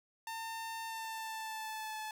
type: tone with pitch glide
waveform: sawtooth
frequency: 900 to 865.3 Hz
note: A5 to A5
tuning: +39 to -29 cents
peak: -36 dBFS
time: 0.27-2.11 s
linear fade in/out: 2 ms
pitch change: -68 cents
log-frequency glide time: 0.87-2 s
effects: none